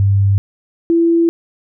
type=tone pair in turn; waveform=sine; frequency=99 / 335.3 Hz; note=G2 / E4; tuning=+18 / +30 cents; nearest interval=octave + major sixth; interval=2112 cents; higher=second; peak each=-9 dBFS; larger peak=neither; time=0-0.38 / 0.9-1.29 s; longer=second; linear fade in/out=0 ms; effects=none